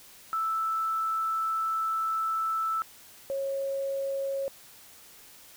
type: tone pair in turn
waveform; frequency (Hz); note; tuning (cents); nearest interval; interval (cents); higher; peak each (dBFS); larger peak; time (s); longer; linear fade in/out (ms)
sine; 1318.5 / 547.4; E6 / C#5; 0 / -22; octave + minor third; 1522; first; -26 / -28; first; 0.33-2.82 / 3.3-4.48; first; 0
effects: white hiss -52 dBFS RMS until 5.56 s